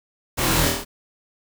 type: noise with echo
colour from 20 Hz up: pink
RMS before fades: -23 dBFS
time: 0.37-0.7 s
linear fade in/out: 20 ms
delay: 25 ms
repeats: 6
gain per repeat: -2 dB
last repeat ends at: 0.85 s
effects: none